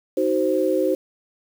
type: chord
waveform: sine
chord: C diminished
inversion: first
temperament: just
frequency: 314 / 376.7 / 523.3 Hz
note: Eb4 / Gb4 / C5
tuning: +16 / +31 / 0 cents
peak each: -23 / -22 / -21 dBFS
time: 0.17-0.95 s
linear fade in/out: 5 ms
effects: 7-bit